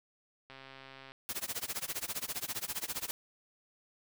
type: click train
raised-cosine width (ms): 0.3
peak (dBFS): -34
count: 84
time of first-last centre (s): 0.5-1.119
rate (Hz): 134
type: noise with tremolo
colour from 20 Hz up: white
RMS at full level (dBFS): -35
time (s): 1.29-3.11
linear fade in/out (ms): 0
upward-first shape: sine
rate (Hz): 15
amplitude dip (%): 95
effects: none